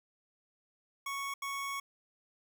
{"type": "tone bursts at uneven times", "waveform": "25% pulse", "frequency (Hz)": 1108.7, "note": "C#6", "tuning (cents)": 0, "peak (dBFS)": -32, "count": 2, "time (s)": [[1.06, 1.34], [1.42, 1.8]], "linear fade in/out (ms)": 5, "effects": []}